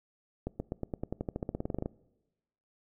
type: accelerating click train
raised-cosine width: 2 ms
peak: -20 dBFS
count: 20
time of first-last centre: 0.47-1.859 s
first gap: 130 ms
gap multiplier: 0.93
effects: noise-tail reverb RT60 1.0 s tail -22 dB re dry